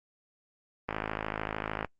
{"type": "click train", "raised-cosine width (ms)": 0.5, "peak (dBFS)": -16, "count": 52, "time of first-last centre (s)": [0.89, 1.847], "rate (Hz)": 53.3, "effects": ["noise-tail reverb RT60 0.1 s tail -26 dB re dry", "Opus 24 kbps"]}